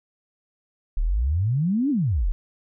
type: exponential two-way sweep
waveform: sine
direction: up then down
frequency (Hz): 33.53 to 303.6 to 33.53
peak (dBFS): -19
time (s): 0.97-2.32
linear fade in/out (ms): 0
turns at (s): 1.9
effects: none